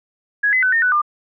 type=tone with pitch steps; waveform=sine; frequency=1667 / 2025 / 1509 / 1828 / 1489 / 1198 Hz; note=G#6 / B6 / F#6 / A#6 / F#6 / D6; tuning=+6 / +43 / +34 / -34 / +11 / +34 cents; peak=-13 dBFS; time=0.43-1.018 s; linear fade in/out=10 ms; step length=98 ms; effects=none